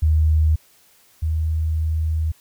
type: tone pair in turn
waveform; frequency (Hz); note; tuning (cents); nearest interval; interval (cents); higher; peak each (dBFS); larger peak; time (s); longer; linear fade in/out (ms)
sine; 78 / 79.23; D#2 / D#2; +5 / +32; unison; 27; second; -13 / -18; first; 0.02-0.56 / 1.22-2.32; second; 10
effects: white hiss -55 dBFS RMS until 2.4 s